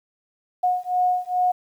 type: beating tone pair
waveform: sine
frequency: 725 / 727.4 Hz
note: F#5 / F#5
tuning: -35 / -30 cents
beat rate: 2.4 Hz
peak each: -22 dBFS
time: 0.63-1.52 s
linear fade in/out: 10 ms
effects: 9-bit